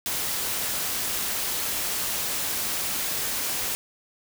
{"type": "noise", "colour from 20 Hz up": "white", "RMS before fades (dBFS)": -28, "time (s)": [0.06, 3.75], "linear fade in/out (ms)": 0, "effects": []}